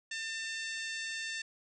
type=harmonic tone; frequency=897 Hz; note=A5; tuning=33 cents sharp; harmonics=2 / 3 / 4 / 5 / 6 / 7 / 8 / 9; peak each=-39 / -43 / -45 / -47 / -49 / -50 / -51 / -52 dBFS; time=0.11-1.42 s; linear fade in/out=5 ms; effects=none